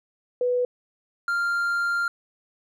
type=tone pair in turn; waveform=sine / triangle; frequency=493.9 / 1394 Hz; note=B4 / F6; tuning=0 / -4 cents; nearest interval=octave + tritone; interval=1796 cents; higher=second; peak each=-20 dBFS; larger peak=neither; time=0.41-0.65 / 1.28-2.08 s; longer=second; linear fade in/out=2 ms; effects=none